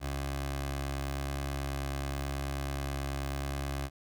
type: tone with notch filter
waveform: 15% pulse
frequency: 69.3 Hz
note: C#2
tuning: in tune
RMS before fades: -35 dBFS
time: 0-3.9 s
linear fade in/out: 50 ms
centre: 200 Hz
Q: 1.2
effects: none